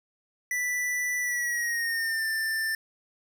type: tone with pitch glide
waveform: square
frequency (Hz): 1975.5 to 1780.4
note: B6 to A6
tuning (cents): 0 to +20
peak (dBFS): -27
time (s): 0.51-2.75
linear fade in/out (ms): 2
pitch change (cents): -180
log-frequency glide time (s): 1.2-2.26
effects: none